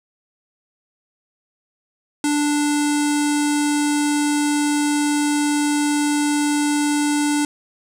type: tone with low-pass filter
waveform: square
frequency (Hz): 293.7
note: D4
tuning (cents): 0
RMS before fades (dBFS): -19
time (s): 2.24-7.45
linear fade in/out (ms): 2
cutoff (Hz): 8700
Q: 3.9
effects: 7-bit